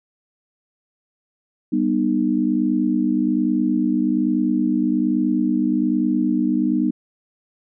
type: chord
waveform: sine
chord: G augmented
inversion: none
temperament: just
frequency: 196 / 245 / 306.2 Hz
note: G3 / B3 / D#4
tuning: 0 / -14 / -28 cents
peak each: -23 / -20 / -20 dBFS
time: 1.72-6.91 s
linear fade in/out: 10 ms
effects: none